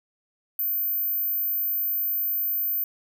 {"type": "tone", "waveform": "sine", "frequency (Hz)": 14350, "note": "A9", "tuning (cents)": 33, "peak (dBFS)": -23, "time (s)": [0.59, 2.84], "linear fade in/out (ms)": 2, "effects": []}